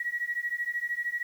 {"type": "beating tone pair", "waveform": "sine", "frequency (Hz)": [1911, 1924], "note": ["A#6", "B6"], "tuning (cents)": [43, -46], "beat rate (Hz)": 13, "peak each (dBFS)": [-32, -32], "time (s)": [0, 1.23], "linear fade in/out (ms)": 5, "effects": ["9-bit"]}